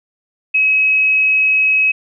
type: tone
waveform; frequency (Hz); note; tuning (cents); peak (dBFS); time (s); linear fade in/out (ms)
sine; 2556; D#7; +46; -10; 0.54-1.92; 10
effects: none